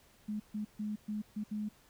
sine tone bursts at uneven times, 211.1 Hz, G#3, 29 cents sharp, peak -34 dBFS, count 6, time 0.28-0.4 / 0.54-0.65 / 0.79-0.96 / 1.08-1.22 / 1.36-1.44 / 1.51-1.69 s, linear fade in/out 10 ms, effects pink hiss -64 dBFS RMS until 1.89 s

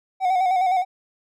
triangle tone with vibrato, 742 Hz, F#5, 5 cents sharp, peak -15 dBFS, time 0.2-0.85 s, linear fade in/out 50 ms, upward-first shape square, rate 9.7 Hz, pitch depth 45 cents each way, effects none

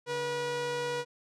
sawtooth tone pair together, 143.9 / 484 Hz, D3 / B4, -35 / -35 cents, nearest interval octave + major sixth, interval 2100 cents, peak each -39 / -27 dBFS, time 0.06-1.05 s, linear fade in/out 50 ms, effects low-pass 7000 Hz 12 dB/octave

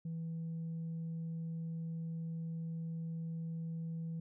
sine tone, 164.2 Hz, E3, 6 cents flat, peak -36 dBFS, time 0.05-4.2 s, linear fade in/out 5 ms, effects tanh soft clip ceiling -36 dBFS

